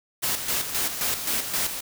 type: noise with tremolo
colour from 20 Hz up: white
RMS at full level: -25 dBFS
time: 0.22-1.81 s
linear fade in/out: 20 ms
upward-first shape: square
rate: 3.8 Hz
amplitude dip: 55%
effects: none